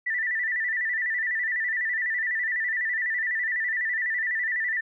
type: tone with vibrato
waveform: sine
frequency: 1873 Hz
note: A#6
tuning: 8 cents sharp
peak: -24 dBFS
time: 0.06-4.81 s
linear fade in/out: 10 ms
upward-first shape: square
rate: 12 Hz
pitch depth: 80 cents each way
effects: none